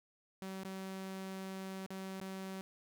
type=tone with dropouts; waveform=sawtooth; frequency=190.8 Hz; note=G3; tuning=47 cents flat; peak=-38 dBFS; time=0.42-2.61 s; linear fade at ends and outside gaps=0 ms; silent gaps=0.634-0.649 / 1.863-1.905 / 2.2-2.213 s; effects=none